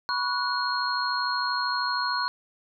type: tone cluster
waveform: sine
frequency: 983 / 1116 / 1468 / 4259 Hz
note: B5 / C#6 / F#6 / C8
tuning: -8 / +11 / -14 / +30 cents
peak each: -30 dBFS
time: 0.09-2.28 s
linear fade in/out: 0 ms
effects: none